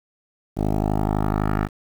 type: tone with low-pass filter sweep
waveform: 10% pulse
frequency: 51.9 Hz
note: G#1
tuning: in tune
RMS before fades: -22 dBFS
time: 0.55-1.69 s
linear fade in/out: 50 ms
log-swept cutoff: 560 to 1600 Hz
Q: 1.8
effects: 7-bit